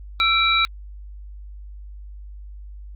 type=tone cluster; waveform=sine; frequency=1333 / 2346 / 3895 Hz; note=E6 / D7 / B7; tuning=+19 / -2 / -25 cents; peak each=-20 dBFS; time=0.2-0.65 s; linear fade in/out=0 ms; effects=added 50 Hz sine -35 dBFS peak until 2.95 s + Opus 48 kbps